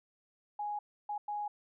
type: tone bursts at uneven times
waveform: sine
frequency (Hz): 830.6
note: G#5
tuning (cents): 0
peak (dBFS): -34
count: 3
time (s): 0.59-0.79 / 1.09-1.18 / 1.28-1.48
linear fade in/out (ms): 5
effects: none